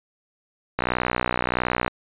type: click train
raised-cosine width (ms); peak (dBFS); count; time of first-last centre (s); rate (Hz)
0.5; -6; 68; 0.79-1.879; 61.5
effects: resampled to 8000 Hz